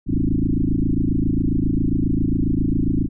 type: tone with frequency modulation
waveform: sine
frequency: 145.4 Hz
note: D3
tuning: 17 cents flat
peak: -16 dBFS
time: 0.06-3.09 s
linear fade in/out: 50 ms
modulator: 27.4 Hz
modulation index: 6
effects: none